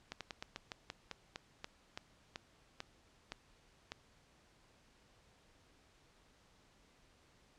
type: slowing click train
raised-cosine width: 0.2 ms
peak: -25 dBFS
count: 15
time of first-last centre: 0.12-3.919 s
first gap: 87 ms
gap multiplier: 1.16
effects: pink hiss -68 dBFS RMS until 7.58 s + low-pass 7000 Hz 12 dB/octave